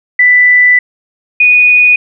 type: tone pair in turn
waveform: sine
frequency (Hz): 1984 / 2472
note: B6 / D#7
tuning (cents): +7 / -12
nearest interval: major third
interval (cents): 381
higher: second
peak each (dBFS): -3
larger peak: neither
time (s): 0.19-0.79 / 1.4-1.96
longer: first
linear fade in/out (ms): 5
effects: none